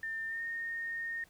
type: tone with pitch glide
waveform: sine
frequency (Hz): 1800 to 1841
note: A6 to A#6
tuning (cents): +39 to -22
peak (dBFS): -35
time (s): 0.03-1.24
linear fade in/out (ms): 2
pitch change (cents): +39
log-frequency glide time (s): 0.28-0.43
effects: pink hiss -64 dBFS RMS until 1.29 s